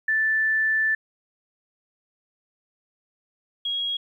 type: tone pair in turn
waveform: sine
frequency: 1760 / 3298 Hz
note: A6 / G#7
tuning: 0 / -13 cents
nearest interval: major seventh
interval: 1087 cents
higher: second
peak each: -19 / -24 dBFS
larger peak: first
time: 0.08-0.95 / 3.65-3.97 s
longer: first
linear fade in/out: 5 ms
effects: 10-bit